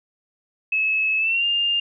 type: tone with pitch glide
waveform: sine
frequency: 2589 to 2807 Hz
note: E7 to F7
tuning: -32 to +8 cents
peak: -18 dBFS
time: 0.72-1.8 s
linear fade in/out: 5 ms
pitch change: +140 cents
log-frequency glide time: 1.18-1.45 s
effects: none